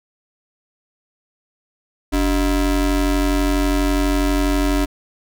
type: ring-modulated tone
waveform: square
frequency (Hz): 167.1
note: E3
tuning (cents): +24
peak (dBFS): -13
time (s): 2.12-4.86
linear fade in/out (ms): 20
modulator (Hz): 121
effects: none